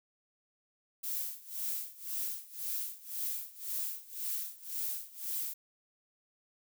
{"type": "noise with tremolo", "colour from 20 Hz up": "violet", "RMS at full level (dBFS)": -35, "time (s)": [1.03, 5.54], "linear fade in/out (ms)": 10, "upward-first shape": "sine", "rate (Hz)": 1.9, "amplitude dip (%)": 90, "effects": []}